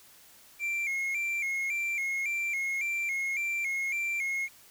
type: tone with vibrato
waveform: triangle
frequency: 2256 Hz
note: C#7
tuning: 30 cents sharp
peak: -27 dBFS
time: 0.59-4.49 s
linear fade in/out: 50 ms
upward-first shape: square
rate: 1.8 Hz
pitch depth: 74 cents each way
effects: white hiss -56 dBFS RMS until 4.7 s